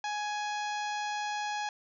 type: harmonic tone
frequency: 835 Hz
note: G#5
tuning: 9 cents sharp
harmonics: 1 / 2 / 3 / 4 / 5 / 6 / 7 / 8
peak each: -33 / -39 / -43 / -45 / -47 / -49 / -50 / -51 dBFS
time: 0.04-1.69 s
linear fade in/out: 2 ms
effects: none